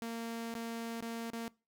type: tone with dropouts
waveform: sawtooth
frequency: 230.1 Hz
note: A#3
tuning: 22 cents flat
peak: -34 dBFS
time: 0.02-1.48 s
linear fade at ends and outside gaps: 0 ms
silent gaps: 0.54-0.552 / 1.007-1.024 / 1.303-1.333 s
effects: noise-tail reverb RT60 0.3 s tail -22 dB re dry